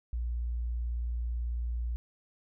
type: tone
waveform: sine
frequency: 59.1 Hz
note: A#1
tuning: 24 cents sharp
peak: -30 dBFS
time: 0.13-1.96 s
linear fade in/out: 0 ms
effects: none